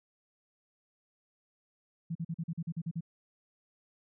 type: tone bursts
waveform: sine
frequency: 165.6 Hz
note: E3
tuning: 8 cents sharp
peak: -32 dBFS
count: 10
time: 2.1-3.008 s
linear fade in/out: 10 ms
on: 53 ms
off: 42 ms
effects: none